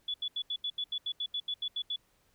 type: tone bursts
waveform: sine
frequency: 3426 Hz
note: A7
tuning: 47 cents flat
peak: -31 dBFS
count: 14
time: 0.08-1.961 s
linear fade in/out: 5 ms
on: 61 ms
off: 79 ms
effects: pink hiss -70 dBFS RMS until 2.34 s